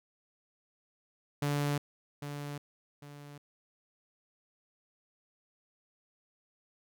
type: tone with echo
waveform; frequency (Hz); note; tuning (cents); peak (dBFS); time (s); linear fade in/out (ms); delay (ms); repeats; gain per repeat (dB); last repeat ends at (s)
sawtooth; 144.7; D3; -25; -25; 1.42-1.78; 5; 800; 2; -9; 3.38
effects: none